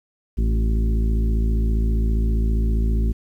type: harmonic tone with a mistuned harmonic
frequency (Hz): 55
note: A1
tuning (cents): 0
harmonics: 1 / 2 / 3 / 4 / 5 / 6 / 7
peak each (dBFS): -17 / -29 / -33 / -29 / -37 / -38 / -37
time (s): 0.37-3.13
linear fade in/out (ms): 20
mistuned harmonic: 5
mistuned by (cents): -18
effects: 9-bit